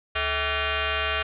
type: tone with frequency modulation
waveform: sine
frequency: 647 Hz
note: E5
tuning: 32 cents flat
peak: -23 dBFS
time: 0.15-1.23 s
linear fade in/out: 10 ms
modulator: 360 Hz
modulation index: 7.1
effects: none